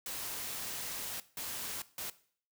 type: noise bursts at uneven times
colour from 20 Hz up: white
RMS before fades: -40 dBFS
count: 3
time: 0.06-1.2 / 1.37-1.82 / 1.98-2.1 s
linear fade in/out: 2 ms
effects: noise-tail reverb RT60 0.5 s tail -17 dB re dry